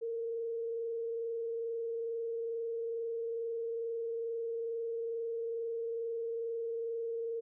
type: tone with frequency modulation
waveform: sine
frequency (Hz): 460.2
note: A#4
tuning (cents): -22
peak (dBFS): -34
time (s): 0.01-7.41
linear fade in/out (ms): 20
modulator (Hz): 22.3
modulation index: 0.27
effects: none